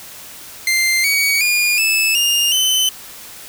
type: tone with pitch steps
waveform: sawtooth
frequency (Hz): 2090 / 2253 / 2429 / 2618 / 2822 / 3042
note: C7 / C#7 / D#7 / E7 / F7 / F#7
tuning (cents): -2 / +28 / -42 / -13 / +17 / +47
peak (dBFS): -10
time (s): 0.67-2.89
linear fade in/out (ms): 2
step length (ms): 370
effects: white hiss -36 dBFS RMS until 3.48 s